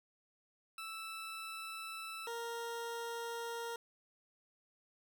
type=tone pair in turn; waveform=20% pulse; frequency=1318.5 / 466.2 Hz; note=E6 / A#4; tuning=0 / 0 cents; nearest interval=octave + tritone; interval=1800 cents; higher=first; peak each=-38 / -35 dBFS; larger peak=second; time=0.78-2.27 / 2.27-3.76 s; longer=neither; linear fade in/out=2 ms; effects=none